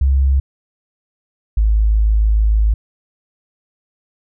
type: tone pair in turn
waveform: sine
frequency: 67.5 / 53.28 Hz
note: C#2 / G#1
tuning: -45 / +45 cents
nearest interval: major third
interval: 410 cents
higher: first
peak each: -10 dBFS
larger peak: neither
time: 0.01-0.4 / 1.57-2.74 s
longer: second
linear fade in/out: 5 ms
effects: none

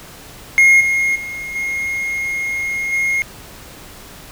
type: tone with level steps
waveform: triangle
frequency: 2146 Hz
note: C7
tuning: 43 cents sharp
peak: -5 / -12 / -23 / -17 / -13 dBFS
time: 0.58-3.22 s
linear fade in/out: 0 ms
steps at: 0.8 / 1.15 / 1.55 / 2.92 s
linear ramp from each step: 10 ms
effects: pink hiss -38 dBFS RMS until 4.31 s

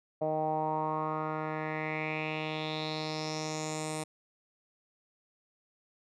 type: tone with low-pass filter sweep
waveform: 10% pulse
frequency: 155.56 Hz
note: D#3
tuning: in tune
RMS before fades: -34 dBFS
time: 0.21-4.04 s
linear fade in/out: 10 ms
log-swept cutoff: 650 to 9000 Hz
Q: 4.5
effects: none

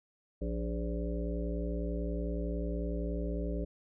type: harmonic tone with a mistuned harmonic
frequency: 58.1 Hz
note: A#1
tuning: 5 cents flat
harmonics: 1 / 3 / 5 / 7 / 9 / 10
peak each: -34 / -39 / -41 / -42 / -44 / -44 dBFS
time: 0.41-3.65 s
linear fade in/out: 10 ms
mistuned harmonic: 9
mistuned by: -43 cents
effects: none

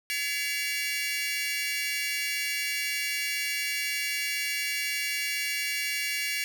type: tone cluster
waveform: sawtooth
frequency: 1705 / 2039 / 2277 / 2784 Hz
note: G#6 / C7 / C#7 / F7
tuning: +45 / -45 / +46 / -6 cents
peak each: -33 / -32 / -28 / -31 dBFS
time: 0.1-6.44 s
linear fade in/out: 0 ms
effects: none

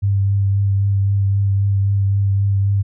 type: tone with vibrato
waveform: sine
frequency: 99.1 Hz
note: G2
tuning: 19 cents sharp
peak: -13 dBFS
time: 0.02-2.83 s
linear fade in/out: 20 ms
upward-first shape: triangle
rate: 3.8 Hz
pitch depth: 20 cents each way
effects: none

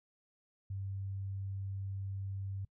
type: tone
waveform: sine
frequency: 97.5 Hz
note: G2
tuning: 9 cents flat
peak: -37 dBFS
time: 0.7-2.65 s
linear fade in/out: 5 ms
effects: noise-tail reverb RT60 0.1 s tail -23 dB re dry

